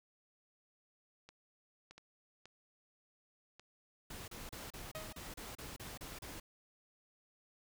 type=clicks; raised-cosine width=0.2 ms; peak=-37 dBFS; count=8; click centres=1.29 / 1.91 / 1.98 / 2.456 / 3.596 / 4.544 / 4.791 / 4.86 s
type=noise bursts; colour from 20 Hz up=pink; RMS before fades=-48 dBFS; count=11; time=4.1-6.4 s; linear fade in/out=5 ms; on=180 ms; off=32 ms
type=tone with exponential decay; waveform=sawtooth; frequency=629 Hz; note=D#5; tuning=19 cents sharp; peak=-38 dBFS; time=4.95-5.27 s; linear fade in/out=0 ms; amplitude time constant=68 ms
effects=none